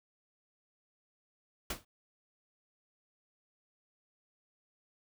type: noise with exponential decay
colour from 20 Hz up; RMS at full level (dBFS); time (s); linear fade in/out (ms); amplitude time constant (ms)
pink; -32; 1.7-1.85; 5; 31
effects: none